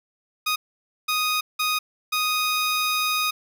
15% pulse tone bursts at uneven times, 1244.5 Hz, D#6, in tune, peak -15 dBFS, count 4, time 0.46-0.56 / 1.08-1.41 / 1.59-1.79 / 2.12-3.31 s, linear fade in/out 10 ms, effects none

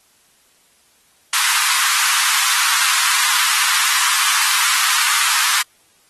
pink high-pass noise, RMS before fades -17 dBFS, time 1.33-5.62 s, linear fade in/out 5 ms, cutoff 990 Hz, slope 48 dB/octave, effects white hiss -56 dBFS RMS until 6.09 s + AAC 32 kbps

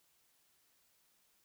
silence, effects white hiss -73 dBFS RMS until 1.44 s

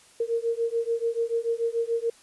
sine beating tone pair, 459.5 / 466.4 Hz, A#4 / A#4, -25 / +1 cents, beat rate 6.9 Hz, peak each -27 dBFS, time 0.2-2.1 s, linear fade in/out 5 ms, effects white hiss -55 dBFS RMS until 2.22 s + resampled to 24000 Hz

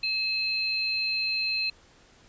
sine tone pair together, 2585 / 4143 Hz, E7 / C8, -34 / -18 cents, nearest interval minor sixth, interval 816 cents, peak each -28 / -28 dBFS, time 0.03-1.7 s, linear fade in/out 5 ms, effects pink hiss -57 dBFS RMS until 2.28 s + resampled to 16000 Hz

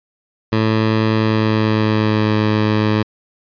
15% pulse tone with pitch glide, 110 to 107.24 Hz, A2 to A2, 0 to -44 cents, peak -7 dBFS, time 0.52-3.03 s, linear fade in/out 10 ms, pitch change -44 cents, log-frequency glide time 1.11-2.35 s, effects resampled to 11025 Hz

